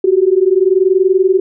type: tone pair together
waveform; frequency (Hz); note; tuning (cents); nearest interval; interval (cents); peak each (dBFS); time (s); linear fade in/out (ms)
sine; 367 / 387.5; F#4 / G4; -14 / -20; minor second; 94; -11; 0.04-1.4; 5
effects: none